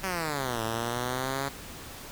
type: exponential two-way sweep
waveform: 5% pulse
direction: down then up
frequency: 196 to 110.9 to 139.8 Hz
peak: -18 dBFS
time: 0.03-1.49 s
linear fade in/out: 10 ms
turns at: 0.62 s
effects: pink hiss -43 dBFS RMS until 2.11 s